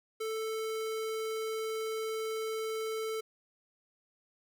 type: tone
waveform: square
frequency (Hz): 441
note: A4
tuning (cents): +4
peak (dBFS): -34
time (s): 0.2-3.21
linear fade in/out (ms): 10
effects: none